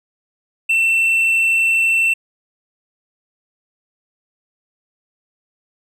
triangle tone, 2687 Hz, E7, 33 cents sharp, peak -11 dBFS, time 0.69-2.14 s, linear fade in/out 10 ms, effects none

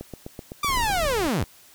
click train, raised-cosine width 2 ms, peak -21 dBFS, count 8, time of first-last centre 0.01-0.901 s, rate 7.86 Hz
sawtooth linear sweep, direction down, 1194 to 64.2 Hz, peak -18 dBFS, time 0.63-1.44 s, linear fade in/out 5 ms
brown noise, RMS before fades -32 dBFS, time 0.68-1.29 s, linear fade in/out 5 ms
effects white hiss -52 dBFS RMS until 1.74 s

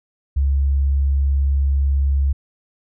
sine tone, 69.1 Hz, C#2, 5 cents flat, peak -14 dBFS, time 0.36-2.33 s, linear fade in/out 10 ms, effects none

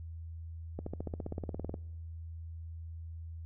accelerating click train, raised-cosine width 2 ms, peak -24 dBFS, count 17, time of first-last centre 0.79-1.742 s, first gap 74 ms, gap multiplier 0.97, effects noise-tail reverb RT60 1.0 s tail -24 dB re dry + added 82 Hz sine -41 dBFS peak until 3.45 s

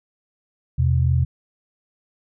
sine tone pair together, 83.1 / 127.63 Hz, E2 / C3, +15 / -43 cents, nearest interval perfect fifth, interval 742 cents, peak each -18 dBFS, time 0.78-1.25 s, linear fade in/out 10 ms, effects none

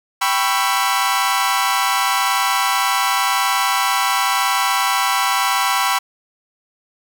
sawtooth chord, C# half-diminished seventh, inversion second, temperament equal with one note detuned, 784 / 987.8 / 1108.7 / 1337.7 Hz, G5 / B5 / C#6 / E6, 0 / 0 / 0 / +25 cents, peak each -18 / -16 / -18 / -19 dBFS, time 0.21-5.99 s, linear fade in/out 10 ms, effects none

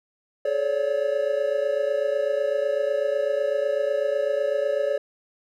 triangle tone cluster, 427.9 / 549 / 577 Hz, A4 / C#5 / D5, -48 / -17 / -31 cents, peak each -27 / -24 / -22 dBFS, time 0.45-4.98 s, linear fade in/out 5 ms, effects none

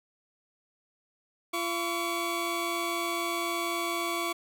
20% pulse tone pair together, 341.3 / 1131 Hz, F4 / C#6, -40 / +34 cents, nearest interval octave + major sixth, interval 2074 cents, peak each -27 dBFS, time 1.53-4.33 s, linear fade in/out 10 ms, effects none

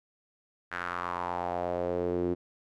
sawtooth tone with band-pass filter sweep, 88.3 Hz, F2, 20 cents sharp, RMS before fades -32 dBFS, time 0.71-2.35 s, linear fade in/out 20 ms, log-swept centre 1600 to 330 Hz, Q 3.5, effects none

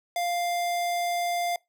square tone, 698.5 Hz, F5, in tune, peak -26 dBFS, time 0.16-1.56 s, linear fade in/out 2 ms, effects noise-tail reverb RT60 0.2 s tail -24 dB re dry

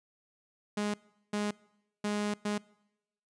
sawtooth tone bursts at uneven times, 207.7 Hz, G#3, in tune, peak -26 dBFS, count 4, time 0.77-0.94 / 1.33-1.51 / 2.04-2.34 / 2.45-2.58 s, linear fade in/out 5 ms, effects noise-tail reverb RT60 0.9 s tail -24 dB re dry + resampled to 22050 Hz

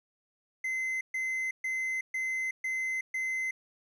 triangle tone bursts, 2057 Hz, C7, 30 cents flat, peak -28 dBFS, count 6, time 0.64-3.51 s, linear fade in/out 5 ms, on 370 ms, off 130 ms, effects none

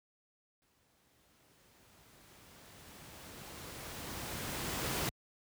pink noise with exponential growth, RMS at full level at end -34 dBFS, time 0.62-5.09 s, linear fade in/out 0 ms, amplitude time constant 970 ms, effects high-pass 60 Hz 12 dB/octave

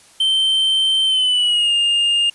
triangle tone with pitch glide, 3111 to 2820 Hz, G7 to F7, -14 to +16 cents, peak -12 dBFS, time 0.2-2.3 s, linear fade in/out 5 ms, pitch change -170 cents, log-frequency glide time 1.05-1.73 s, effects white hiss -48 dBFS RMS until 2.34 s + resampled to 24000 Hz

